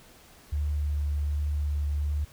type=tone with vibrato; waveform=sine; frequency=73.42 Hz; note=D2; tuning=in tune; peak=-25 dBFS; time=0.52-2.25 s; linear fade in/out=10 ms; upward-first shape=triangle; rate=1.3 Hz; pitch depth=13 cents each way; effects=pink hiss -54 dBFS RMS until 2.32 s